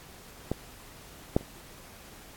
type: clicks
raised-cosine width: 2 ms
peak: -14 / -8 / -29 dBFS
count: 3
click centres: 0.516 / 1.365 / 1.41 s
effects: pink hiss -50 dBFS RMS until 2.36 s + AAC 64 kbps